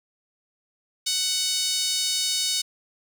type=tone with high-pass filter; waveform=5% pulse; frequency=744 Hz; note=F#5; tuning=9 cents sharp; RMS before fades=-25 dBFS; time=1.06-2.62 s; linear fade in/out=10 ms; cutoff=3700 Hz; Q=2; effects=none